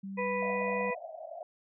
sine tone with pitch glide, 194.9 to 197.16 Hz, G3 to G3, -10 to +10 cents, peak -37 dBFS, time 0.03-0.91 s, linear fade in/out 10 ms, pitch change +20 cents, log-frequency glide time 0.37-0.74 s
harmonic tone, 493.9 Hz, B4, in tune, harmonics 1 / 2 / 4 / 5, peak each -32 / -35 / -38 / -39 dBFS, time 0.17-0.95 s, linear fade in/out 20 ms
pink band-pass noise, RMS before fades -43 dBFS, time 0.42-1.43 s, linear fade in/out 2 ms, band 620 to 710 Hz, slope 96 dB/octave
effects none

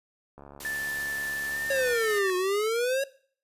click train, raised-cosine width 1 ms, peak -32 dBFS, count 111, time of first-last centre 0.38-1.931 s, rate 70.9 Hz
white noise, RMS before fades -40 dBFS, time 0.6-2.19 s, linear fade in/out 5 ms
sine tone with pitch glide, 1760 to 1798 Hz, A6 to A6, 0 to +37 cents, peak -29 dBFS, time 0.65-2.3 s, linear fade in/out 0 ms, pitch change +37 cents, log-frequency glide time 1.5-1.59 s
square exponential two-way sweep, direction down then up, 556 to 360.7 to 556 Hz, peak -25 dBFS, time 1.7-3.04 s, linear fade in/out 5 ms, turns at 2.36 s
effects noise-tail reverb RT60 0.5 s tail -20 dB re dry + resampled to 32000 Hz

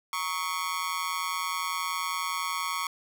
sawtooth tone with amplitude modulation, 1108.7 Hz, C#6, in tune, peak -21 dBFS, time 0.13-2.87 s, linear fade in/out 2 ms, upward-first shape sine, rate 170 Hz, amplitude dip 95%, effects none

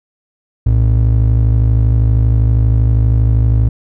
triangle ring-modulated tone, 87.31 Hz, F2, in tune, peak -3 dBFS, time 0.66-3.69 s, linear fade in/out 5 ms, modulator 26.3 Hz, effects none

